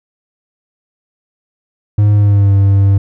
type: tone with pitch glide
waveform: triangle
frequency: 103.83 to 98.68 Hz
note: G#2 to G2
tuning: 0 to +12 cents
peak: -4 dBFS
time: 1.98-2.98 s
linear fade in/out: 5 ms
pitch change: -88 cents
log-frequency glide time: 2.13-2.53 s
effects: none